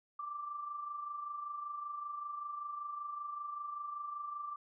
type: tone with amplitude modulation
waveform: sine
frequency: 1174.7 Hz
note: D6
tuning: in tune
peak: -37 dBFS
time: 0.19-4.56 s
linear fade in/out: 5 ms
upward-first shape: sine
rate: 25.2 Hz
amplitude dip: 50%
effects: none